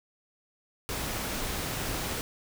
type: noise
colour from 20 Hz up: pink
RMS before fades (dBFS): -33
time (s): 0.89-2.21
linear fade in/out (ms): 0
effects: none